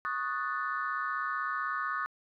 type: chord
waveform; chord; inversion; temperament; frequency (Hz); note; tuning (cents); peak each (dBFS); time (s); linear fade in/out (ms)
sine; D# half-diminished seventh; third; equal; 1108.7 / 1244.5 / 1480 / 1760; C#6 / D#6 / F#6 / A6; 0 / 0 / 0 / 0; -36 / -34 / -36 / -38; 0.05-2.06; 0
effects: tanh soft clip ceiling -21 dBFS